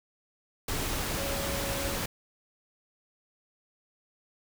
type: tone in noise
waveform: sine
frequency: 554.4 Hz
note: C#5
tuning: in tune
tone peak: -37 dBFS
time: 1.17-1.97 s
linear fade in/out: 5 ms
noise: pink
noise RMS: -32 dBFS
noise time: 0.68-2.06 s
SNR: -8 dB
effects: none